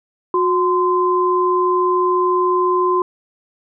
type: tone pair together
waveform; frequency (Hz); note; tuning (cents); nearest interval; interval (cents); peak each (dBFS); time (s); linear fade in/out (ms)
sine; 363.4 / 1033; F#4 / C6; -31 / -22; octave + tritone; 1809; -16; 0.34-3.02; 2
effects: none